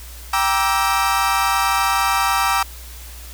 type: chord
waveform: 35% pulse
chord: E half-diminished seventh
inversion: first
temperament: equal with one note detuned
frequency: 784 / 946.4 / 1174.7 / 1318.5 Hz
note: G5 / Bb5 / D6 / E6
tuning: 0 / +26 / 0 / 0 cents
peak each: -20 dBFS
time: 0.33-2.63 s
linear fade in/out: 5 ms
effects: added 60 Hz sine -35 dBFS peak until 3.33 s + white hiss -40 dBFS RMS until 3.33 s